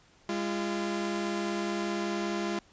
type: tone pair together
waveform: sawtooth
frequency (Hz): 203.9 / 342.9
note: G#3 / F4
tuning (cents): -32 / -32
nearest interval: major sixth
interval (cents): 900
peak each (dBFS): -29 / -28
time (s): 0.29-2.59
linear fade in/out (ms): 2
effects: pink hiss -61 dBFS RMS until 2.72 s + resampled to 16000 Hz